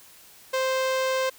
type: tone with notch filter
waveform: sawtooth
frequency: 523 Hz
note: C5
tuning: 1 cent flat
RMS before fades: -25 dBFS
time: 0.53-1.3 s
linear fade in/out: 10 ms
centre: 11000 Hz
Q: 0.91
effects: white hiss -51 dBFS RMS until 1.38 s